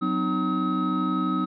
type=tone cluster; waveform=triangle; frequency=185.4 / 256 / 308.5 / 1274 Hz; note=F#3 / C4 / D#4 / D#6; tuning=+4 / -38 / -15 / +41 cents; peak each=-26 dBFS; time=0.01-1.46 s; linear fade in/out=20 ms; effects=resampled to 11025 Hz